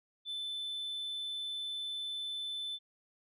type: tone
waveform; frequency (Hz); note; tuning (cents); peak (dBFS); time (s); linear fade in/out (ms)
sine; 3520; A7; 0; -34; 0.25-2.79; 50
effects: tanh soft clip ceiling -35 dBFS